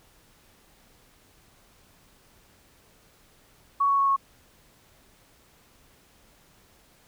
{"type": "tone with pitch steps", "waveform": "sine", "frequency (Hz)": [1119, 1111.9, 1104.9, 1097.9], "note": ["C#6", "C#6", "C#6", "C#6"], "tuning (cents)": [16, 5, -6, -17], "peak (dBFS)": -19, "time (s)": [3.8, 4.164], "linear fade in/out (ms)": 10, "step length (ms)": 91, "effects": ["pink hiss -59 dBFS RMS until 7.07 s"]}